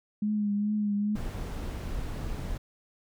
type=tone with vibrato; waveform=sine; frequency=207.7 Hz; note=G#3; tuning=in tune; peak=-25 dBFS; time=0.22-1.16 s; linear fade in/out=5 ms; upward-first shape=triangle; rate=2.4 Hz; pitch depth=43 cents each way
type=noise; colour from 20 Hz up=brown; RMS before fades=-34 dBFS; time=1.15-2.58 s; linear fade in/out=10 ms
effects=none